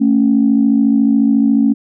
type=tone pair together; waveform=sine; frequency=222.1 / 276.2 Hz; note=A3 / C#4; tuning=+16 / -6 cents; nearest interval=major third; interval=378 cents; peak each=-11 dBFS; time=0-1.74 s; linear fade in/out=20 ms; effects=tanh soft clip ceiling -1 dBFS